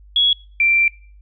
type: tone pair in turn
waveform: sine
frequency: 3347 / 2355 Hz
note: G#7 / D7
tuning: +13 / +4 cents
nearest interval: tritone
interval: 609 cents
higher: first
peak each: -12 dBFS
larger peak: neither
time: 0.16-0.33 / 0.6-0.88 s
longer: second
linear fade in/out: 2 ms
effects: noise-tail reverb RT60 0.5 s tail -24 dB re dry + added 50 Hz sine -42 dBFS peak until 1.21 s